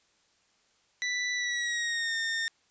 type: tone with pitch glide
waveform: sawtooth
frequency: 1975.5 to 1822 Hz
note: B6 to A#6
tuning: 0 to -40 cents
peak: -25 dBFS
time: 1.02-2.48 s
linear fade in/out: 0 ms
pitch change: -140 cents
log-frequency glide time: 1.34-2.16 s
effects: white hiss -68 dBFS RMS until 2.7 s + resampled to 16000 Hz